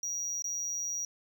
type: tone with dropouts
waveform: triangle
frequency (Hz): 5760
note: F#8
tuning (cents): -47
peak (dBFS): -31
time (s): 0.03-1.05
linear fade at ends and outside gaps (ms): 2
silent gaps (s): 0.422-0.442
effects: none